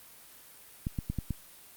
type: clicks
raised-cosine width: 5 ms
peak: -19 dBFS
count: 5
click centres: 0.869 / 0.988 / 1.1 / 1.187 / 1.307 s
effects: white hiss -53 dBFS RMS until 1.76 s + Opus 32 kbps